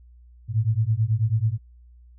sine beating tone pair, 106.1 / 115.3 Hz, G#2 / A#2, +38 / -19 cents, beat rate 9.2 Hz, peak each -22 dBFS, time 0.48-1.58 s, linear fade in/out 50 ms, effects added 60 Hz sine -47 dBFS peak until 2.18 s

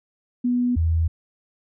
sine tone pair in turn, 245.4 / 81.89 Hz, B3 / E2, -11 / -11 cents, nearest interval octave + perfect fifth, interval 1900 cents, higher first, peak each -18 / -17 dBFS, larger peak second, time 0.44-0.76 / 0.76-1.08 s, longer neither, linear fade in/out 10 ms, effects none

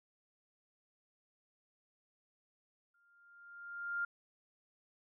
sine tone with exponential growth, 1400 Hz, F6, 4 cents sharp, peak -32 dBFS, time 2.94-4.05 s, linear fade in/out 5 ms, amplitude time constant 240 ms, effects none

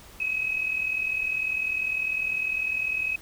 sine tone pair together, 2518 / 2558 Hz, D#7 / D#7, +20 / +47 cents, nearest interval unison, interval 27 cents, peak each -31 / -26 dBFS, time 0.2-3.16 s, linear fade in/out 5 ms, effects added 50 Hz sine -57 dBFS peak until 3.21 s + pink hiss -49 dBFS RMS until 3.21 s

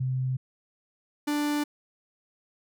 sine / 45% pulse tone pair in turn, 129.5 / 294.4 Hz, C3 / D4, -17 / +4 cents, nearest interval octave + major second, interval 1421 cents, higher second, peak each -25 dBFS, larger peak neither, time 0-0.37 / 1.27-1.64 s, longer neither, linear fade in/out 10 ms, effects none

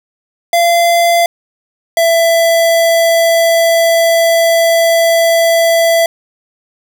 square tone pair in turn, 685 / 666.3 Hz, F5 / E5, -34 / +18 cents, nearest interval unison, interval 48 cents, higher first, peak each -8 dBFS, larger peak neither, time 0.53-1.26 / 1.97-6.06 s, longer second, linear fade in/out 2 ms, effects none

